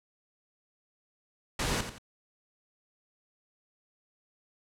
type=noise with echo; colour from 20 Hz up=pink; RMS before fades=-30 dBFS; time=1.59-1.81 s; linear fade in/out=5 ms; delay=87 ms; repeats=2; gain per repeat=-9 dB; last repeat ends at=1.984 s; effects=low-pass 9000 Hz 12 dB/octave